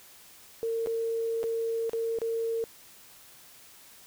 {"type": "tone with dropouts", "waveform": "sine", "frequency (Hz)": 456, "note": "A#4", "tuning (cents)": -38, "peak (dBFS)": -27, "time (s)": [0.63, 2.64], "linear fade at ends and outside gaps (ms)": 0, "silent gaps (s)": [[0.861, 0.871], [1.431, 1.439], [1.895, 1.933], [2.187, 2.217]], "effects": ["white hiss -53 dBFS RMS until 4.06 s"]}